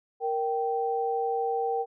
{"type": "tone pair together", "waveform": "sine", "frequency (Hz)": [466.2, 778.6], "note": ["A#4", "G5"], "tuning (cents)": [0, -12], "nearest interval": "major sixth", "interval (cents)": 888, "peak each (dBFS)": -28, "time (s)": [0.2, 1.86], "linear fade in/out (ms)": 50, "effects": []}